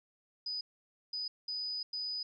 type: tone bursts at uneven times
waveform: sine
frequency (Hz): 4978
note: D#8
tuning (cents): 0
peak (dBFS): -35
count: 4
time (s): 0.46-0.61 / 1.13-1.28 / 1.48-1.83 / 1.93-2.23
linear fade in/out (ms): 5
effects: none